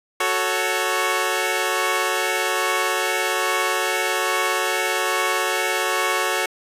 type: chord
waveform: 10% pulse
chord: F# minor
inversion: none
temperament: equal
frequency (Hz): 370 / 440 / 554.4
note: F#4 / A4 / C#5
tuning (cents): 0 / 0 / 0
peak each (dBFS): -16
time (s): 0.2-6.46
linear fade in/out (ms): 5
effects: resampled to 32000 Hz